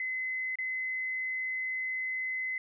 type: tone with dropouts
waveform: sine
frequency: 2039 Hz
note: C7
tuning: 45 cents flat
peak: -31 dBFS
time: 0-2.58 s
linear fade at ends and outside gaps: 2 ms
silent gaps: 0.556-0.586 s
effects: none